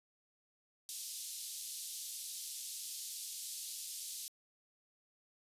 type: band-pass noise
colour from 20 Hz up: white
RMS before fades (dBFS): -45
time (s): 0.89-4.28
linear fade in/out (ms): 0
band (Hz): 3600 to 12000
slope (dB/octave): 24
effects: resampled to 32000 Hz